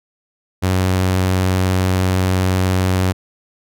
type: tone with vibrato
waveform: sawtooth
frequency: 93 Hz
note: F#2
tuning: 9 cents sharp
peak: -10 dBFS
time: 0.62-3.13 s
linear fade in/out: 20 ms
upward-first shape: sine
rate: 13 Hz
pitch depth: 14 cents each way
effects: none